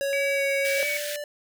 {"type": "tone with pitch glide", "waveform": "square", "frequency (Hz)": [555, 550.8], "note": ["C#5", "C#5"], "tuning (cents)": [2, -11], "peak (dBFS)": -25, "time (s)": [0.01, 0.83], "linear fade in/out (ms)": 0, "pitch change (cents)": -13, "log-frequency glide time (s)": [0.21, 0.62]}
{"type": "tone with vibrato", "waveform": "sine", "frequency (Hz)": 2266, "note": "C#7", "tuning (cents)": 37, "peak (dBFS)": -26, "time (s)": [0.13, 0.97], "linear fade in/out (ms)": 0, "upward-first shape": "square", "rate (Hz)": 2, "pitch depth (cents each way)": 14}
{"type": "high-pass noise", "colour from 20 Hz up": "pink", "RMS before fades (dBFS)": -34, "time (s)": [0.65, 1.16], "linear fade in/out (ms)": 0, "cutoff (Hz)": 1500, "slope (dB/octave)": 96}
{"type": "tone", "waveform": "square", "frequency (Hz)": 587, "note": "D5", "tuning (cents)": -1, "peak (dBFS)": -32, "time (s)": [0.78, 1.24], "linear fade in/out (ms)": 2}
{"effects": []}